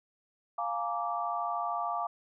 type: chord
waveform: sine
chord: Bb dominant seventh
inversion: second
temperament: just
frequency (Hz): 699.2 / 839.1 / 932.3 / 1165.4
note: F5 / Ab5 / Bb5 / D6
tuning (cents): +2 / +18 / 0 / -14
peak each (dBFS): -34 / -38 / -39 / -34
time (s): 0.58-2.07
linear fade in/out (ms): 5
effects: none